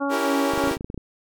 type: harmonic tone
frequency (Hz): 280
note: C#4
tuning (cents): +18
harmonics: 1 / 2 / 3 / 4 / 5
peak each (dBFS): -25 / -28 / -30 / -31 / -32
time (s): 0-0.71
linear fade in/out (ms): 20
type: chord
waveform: sawtooth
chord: C# diminished seventh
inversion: none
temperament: equal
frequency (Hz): 277.2 / 329.6 / 392 / 466.2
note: C#4 / E4 / G4 / Bb4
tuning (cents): 0 / 0 / 0 / 0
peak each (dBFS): -25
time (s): 0.09-0.78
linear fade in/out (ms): 50
type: clicks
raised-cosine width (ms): 3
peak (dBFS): -19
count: 11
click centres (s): 0.536 / 0.577 / 0.639 / 0.674 / 0.713 / 0.769 / 0.809 / 0.845 / 0.901 / 0.944 / 0.977
effects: none